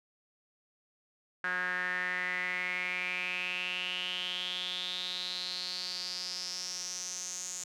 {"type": "tone with band-pass filter sweep", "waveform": "sawtooth", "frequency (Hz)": 181.2, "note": "F#3", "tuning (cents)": -36, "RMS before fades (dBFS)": -36, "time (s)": [1.44, 7.64], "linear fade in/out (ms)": 2, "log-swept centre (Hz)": [1600, 6900], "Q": 7.5, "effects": []}